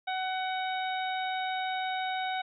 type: harmonic tone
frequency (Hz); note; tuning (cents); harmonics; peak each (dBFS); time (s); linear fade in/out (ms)
749; F#5; +21; 1 / 2 / 3 / 4 / 5; -31 / -38 / -40 / -46 / -40; 0.07-2.42; 10
effects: none